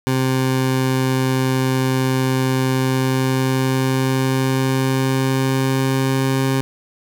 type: tone with pitch glide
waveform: 20% pulse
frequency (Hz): 130.81 to 133.48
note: C3 to C3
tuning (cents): 0 to +35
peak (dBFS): -11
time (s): 0.07-6.61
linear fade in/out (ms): 0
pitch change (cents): +35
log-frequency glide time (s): 2.72-6.4
effects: none